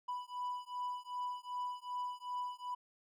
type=beating tone pair; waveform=triangle; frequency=987.8 / 990.4 Hz; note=B5 / B5; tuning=0 / +5 cents; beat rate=2.6 Hz; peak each=-40 / -40 dBFS; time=0.08-2.75 s; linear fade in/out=10 ms; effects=none